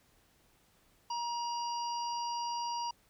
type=harmonic tone; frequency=949 Hz; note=A#5; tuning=31 cents sharp; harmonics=1 / 3 / 5 / 6; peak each=-34 / -48 / -44 / -48 dBFS; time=1.1-2.91 s; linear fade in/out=5 ms; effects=pink hiss -68 dBFS RMS until 3.09 s